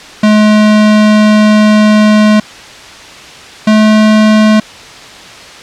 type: tone pair in turn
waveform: square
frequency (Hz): 212.7 / 215.3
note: G#3 / A3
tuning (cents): +42 / -37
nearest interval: unison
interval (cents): 21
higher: second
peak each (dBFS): -4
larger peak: neither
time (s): 0.23-2.4 / 3.67-4.6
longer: first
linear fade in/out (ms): 5
effects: white hiss -30 dBFS RMS until 5.62 s + low-pass 5000 Hz 12 dB/octave